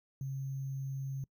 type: tone with sample-and-hold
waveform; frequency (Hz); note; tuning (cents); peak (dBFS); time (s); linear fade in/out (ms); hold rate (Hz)
sine; 135.1; C#3; -44; -35; 0.21-1.24; 2; 6300
effects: noise-tail reverb RT60 0.1 s tail -24 dB re dry